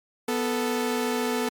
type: tone pair together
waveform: sawtooth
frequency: 246.9 / 439.9 Hz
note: B3 / A4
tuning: 0 / 0 cents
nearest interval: minor seventh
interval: 1000 cents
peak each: -23 dBFS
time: 0.28-1.49 s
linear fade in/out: 5 ms
effects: MP3 96 kbps